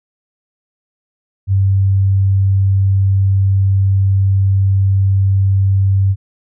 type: tone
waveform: sine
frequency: 97.2 Hz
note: G2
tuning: 14 cents flat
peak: -9 dBFS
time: 1.47-6.16 s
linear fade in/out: 50 ms
effects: none